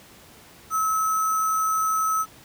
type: tone with sample-and-hold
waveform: sine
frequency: 1294 Hz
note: E6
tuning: 32 cents flat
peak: -20 dBFS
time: 0.7-2.26 s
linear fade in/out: 50 ms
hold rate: 7350 Hz
effects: pink hiss -49 dBFS RMS until 2.44 s + high-pass 60 Hz 12 dB/octave